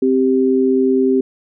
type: tone pair together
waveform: sine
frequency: 261.6 / 392 Hz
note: C4 / G4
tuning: 0 / 0 cents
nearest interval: perfect fifth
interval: 700 cents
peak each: -14 dBFS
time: 0.02-1.21 s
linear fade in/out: 5 ms
effects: none